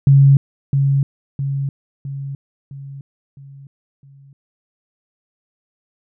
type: tone with echo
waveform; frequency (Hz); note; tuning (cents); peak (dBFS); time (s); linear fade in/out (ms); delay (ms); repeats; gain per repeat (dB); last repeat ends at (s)
sine; 138.2; C#3; -5; -6; 0.07-0.37; 2; 660; 6; -6; 4.33
effects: none